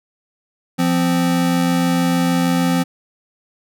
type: tone pair together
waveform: square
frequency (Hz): 173.53 / 260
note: F3 / C4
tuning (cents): -11 / -11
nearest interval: perfect fifth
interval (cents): 700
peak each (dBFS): -18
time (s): 0.78-2.84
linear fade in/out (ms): 20
effects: none